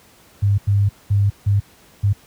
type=tone bursts at uneven times; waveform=sine; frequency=100.8 Hz; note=G2; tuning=49 cents sharp; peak=-12 dBFS; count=5; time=0.42-0.58 / 0.67-0.89 / 1.1-1.3 / 1.46-1.6 / 2.03-2.13 s; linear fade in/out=10 ms; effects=pink hiss -50 dBFS RMS until 2.26 s + high-pass 60 Hz 12 dB/octave